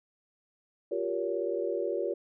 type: chord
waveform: sine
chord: G half-diminished seventh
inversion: third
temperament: just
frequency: 352.8 / 392 / 470.4 / 564.5 Hz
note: F4 / G4 / Bb4 / Db5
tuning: +18 / 0 / +16 / +31 cents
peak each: -34 dBFS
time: 0.91-2.14 s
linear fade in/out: 10 ms
effects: none